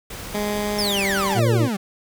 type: noise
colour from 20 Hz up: pink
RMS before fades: -34 dBFS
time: 0.1-1.34 s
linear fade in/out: 5 ms
type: tone with pitch glide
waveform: 15% pulse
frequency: 207.7 to 196.27 Hz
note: G#3 to G3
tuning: 0 to +2 cents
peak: -16 dBFS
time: 0.34-1.4 s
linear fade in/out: 10 ms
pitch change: -98 cents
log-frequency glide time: 0.78-1.03 s
type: exponential sweep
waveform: 40% pulse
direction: down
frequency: 5588 to 185 Hz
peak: -21 dBFS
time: 0.78-1.77 s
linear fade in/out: 10 ms
type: harmonic tone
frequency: 116 Hz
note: A#2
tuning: 8 cents flat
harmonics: 1 / 2 / 3 / 4 / 5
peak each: -17 / -27 / -25 / -29 / -29 dBFS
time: 1.34-1.69 s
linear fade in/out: 50 ms
effects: none